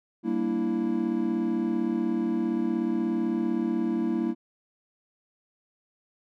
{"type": "chord", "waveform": "triangle", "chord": "E half-diminished seventh", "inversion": "first", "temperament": "equal", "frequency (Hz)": [196, 233.1, 293.7, 329.6], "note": ["G3", "Bb3", "D4", "E4"], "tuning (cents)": [0, 0, 0, 0], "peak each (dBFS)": [-31, -26, -32, -26], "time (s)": [0.23, 4.35], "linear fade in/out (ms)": 50, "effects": []}